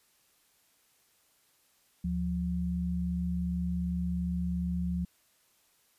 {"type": "tone pair together", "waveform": "sine", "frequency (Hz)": [74.5, 177.19], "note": ["D2", "F3"], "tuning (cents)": [25, 25], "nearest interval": "octave + minor third", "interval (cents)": 1500, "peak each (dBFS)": [-34, -30], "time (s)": [2.04, 5.05], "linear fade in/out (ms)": 5, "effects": ["white hiss -68 dBFS RMS until 5.98 s", "resampled to 32000 Hz"]}